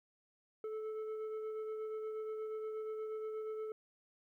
sine tone with frequency modulation, 434.3 Hz, A4, 23 cents flat, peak -37 dBFS, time 0.64-3.72 s, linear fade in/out 2 ms, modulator 877 Hz, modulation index 0.32, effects tanh soft clip ceiling -37 dBFS + 13-bit

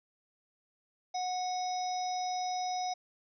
harmonic tone with a mistuned harmonic, 733 Hz, F#5, 16 cents flat, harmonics 1 / 3 / 5 / 7 / 8, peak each -32 / -48 / -48 / -43 / -47 dBFS, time 1.14-2.94 s, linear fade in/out 10 ms, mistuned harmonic 5, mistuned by +65 cents, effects none

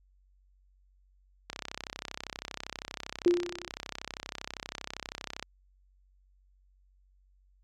click train, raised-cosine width 0.2 ms, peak -19 dBFS, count 129, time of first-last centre 1.5-5.426 s, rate 32.6 Hz
sine tone with exponential decay, 349.2 Hz, F4, in tune, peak -17 dBFS, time 3.26-3.69 s, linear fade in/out 2 ms, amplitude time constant 93 ms
effects added 47 Hz sine -62 dBFS peak until 7.63 s + AAC 64 kbps

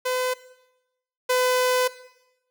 sawtooth tone pair in turn, 507 / 504.3 Hz, B4 / B4, +45 / +36 cents, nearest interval unison, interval 9 cents, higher first, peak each -19 / -15 dBFS, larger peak second, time 0.05-0.34 / 1.29-1.88 s, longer second, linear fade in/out 10 ms, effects noise-tail reverb RT60 0.9 s tail -17 dB re dry

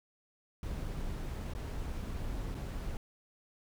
brown noise with dropouts, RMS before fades -38 dBFS, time 0.63-2.97 s, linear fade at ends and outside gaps 1 ms, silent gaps 1.536-1.55 / 2.545-2.55 s, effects none

